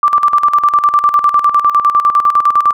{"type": "tone with tremolo", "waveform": "sine", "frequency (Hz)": 1174.7, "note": "D6", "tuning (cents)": 0, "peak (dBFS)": -5, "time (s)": [0.03, 2.73], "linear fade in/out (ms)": 2, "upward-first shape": "square", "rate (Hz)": 9.9, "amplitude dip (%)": 70, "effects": []}